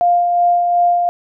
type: tone with tremolo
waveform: sine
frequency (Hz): 701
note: F5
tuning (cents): +6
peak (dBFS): -9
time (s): 0.01-1.09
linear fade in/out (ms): 0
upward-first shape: sine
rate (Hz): 2.7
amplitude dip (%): 35
effects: none